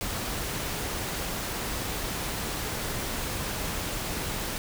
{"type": "noise", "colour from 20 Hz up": "pink", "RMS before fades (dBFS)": -32, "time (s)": [0.01, 4.58], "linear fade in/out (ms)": 0, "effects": []}